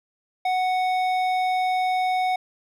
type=tone with hard clipping; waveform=triangle; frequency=740 Hz; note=F#5; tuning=in tune; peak=-22 dBFS; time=0.45-2.36 s; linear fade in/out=5 ms; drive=14 dB; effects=none